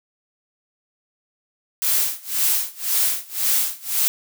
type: noise with tremolo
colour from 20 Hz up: blue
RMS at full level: -18 dBFS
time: 1.82-4.08 s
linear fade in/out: 0 ms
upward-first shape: sine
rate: 1.9 Hz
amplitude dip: 95%
effects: none